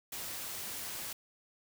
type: noise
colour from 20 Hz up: white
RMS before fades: -41 dBFS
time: 0.12-1.13 s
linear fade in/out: 5 ms
effects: none